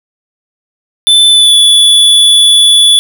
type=tone with pitch glide; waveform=square; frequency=3520 to 3440 Hz; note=A7 to A7; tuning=0 to -40 cents; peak=-3 dBFS; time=1.07-2.99 s; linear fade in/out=0 ms; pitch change=-40 cents; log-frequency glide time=1.3-1.55 s; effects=none